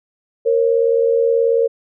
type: tone pair together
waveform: sine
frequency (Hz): 464.4 / 543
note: A#4 / C#5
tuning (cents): -7 / -36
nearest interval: minor third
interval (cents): 271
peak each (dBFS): -13 / -18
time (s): 0.45-1.68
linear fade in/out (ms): 20
effects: none